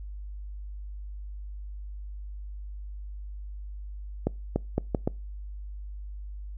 accelerating click train, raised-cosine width 2 ms, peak -11 dBFS, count 5, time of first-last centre 4.27-5.075 s, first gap 290 ms, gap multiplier 0.76, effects noise-tail reverb RT60 0.3 s tail -26 dB re dry + added 50 Hz sine -36 dBFS peak until 6.57 s

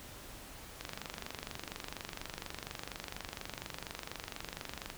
click train, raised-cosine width 0.2 ms, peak -22 dBFS, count 100, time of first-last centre 0.81-4.901 s, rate 24.2 Hz, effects pink hiss -50 dBFS RMS until 4.97 s

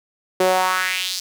sawtooth tone with high-pass filter sweep, 185 Hz, F#3, in tune, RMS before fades -20 dBFS, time 0.4-1.2 s, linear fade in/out 5 ms, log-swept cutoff 420 to 5200 Hz, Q 2.8, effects none

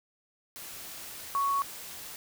sine tone in noise, 1112 Hz, C#6, 5 cents sharp, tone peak -25 dBFS, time 1.35-1.62 s, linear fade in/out 0 ms, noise white, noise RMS -43 dBFS, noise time 0.56-2.16 s, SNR +15 dB, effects none

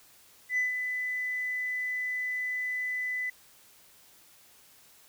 sine tone with ADSR envelope, 2000 Hz, B6, 21 cents sharp, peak -22 dBFS, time 0.49-3.3 s, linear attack 84 ms, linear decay 140 ms, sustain -7 dB, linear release 6 ms, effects tanh soft clip ceiling -22 dBFS + white hiss -58 dBFS RMS until 5.08 s

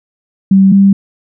sine tone pair in turn, 193 / 196.71 Hz, G3 / G3, -27 / +6 cents, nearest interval unison, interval 33 cents, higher second, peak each -3 dBFS, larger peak neither, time 0.51-0.72 / 0.72-0.93 s, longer neither, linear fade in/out 5 ms, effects none

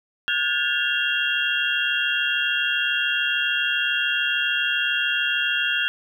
sine tone cluster, 1442 / 1589 / 1722 / 2764 / 3256 Hz, F#6 / G6 / A6 / F7 / G#7, -45 / +23 / -38 / -19 / -35 cents, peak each -26 / -28 / -29 / -25 / -26 dBFS, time 0.28-5.88 s, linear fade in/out 0 ms, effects 9-bit

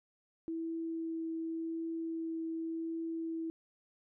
sine tone with vibrato, 327.2 Hz, E4, 13 cents flat, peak -35 dBFS, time 0.48-3.5 s, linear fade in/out 0 ms, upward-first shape triangle, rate 0.89 Hz, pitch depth 9 cents each way, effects none

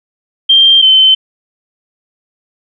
sine tone pair in turn, 3171 / 3075 Hz, G7 / G7, +19 / -34 cents, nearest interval minor second, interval 53 cents, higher first, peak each -3 dBFS, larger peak neither, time 0.49-0.82 / 0.82-1.15 s, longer neither, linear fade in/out 10 ms, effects none

